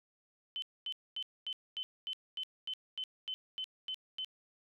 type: tone bursts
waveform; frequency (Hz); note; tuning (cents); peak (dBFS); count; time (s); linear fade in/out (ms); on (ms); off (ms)
sine; 3053; G7; -46; -36; 13; 0.56-4.246; 0; 62; 240
effects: none